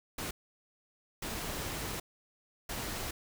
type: noise bursts at uneven times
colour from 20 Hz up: pink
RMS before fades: -38 dBFS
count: 3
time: 0.18-0.31 / 1.22-2 / 2.69-3.11 s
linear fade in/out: 5 ms
effects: none